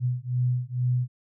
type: beating tone pair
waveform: sine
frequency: 123.47 / 125.67 Hz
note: B2 / B2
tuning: 0 / +31 cents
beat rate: 2.2 Hz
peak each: -26 dBFS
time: 0-1.08 s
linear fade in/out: 50 ms
effects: none